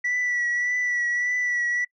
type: tone with vibrato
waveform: sine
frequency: 1955 Hz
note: B6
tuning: 18 cents flat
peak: -20 dBFS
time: 0.04-1.85 s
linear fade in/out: 10 ms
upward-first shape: triangle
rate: 1.7 Hz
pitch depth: 31 cents each way
effects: noise-tail reverb RT60 0.1 s tail -24 dB re dry + tanh soft clip ceiling -20 dBFS